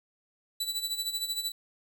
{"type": "tone with tremolo", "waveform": "sawtooth", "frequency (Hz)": 3959, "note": "B7", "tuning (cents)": 3, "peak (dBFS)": -25, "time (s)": [0.6, 1.52], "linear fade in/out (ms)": 5, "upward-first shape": "sine", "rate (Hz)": 13, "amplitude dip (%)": 70, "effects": []}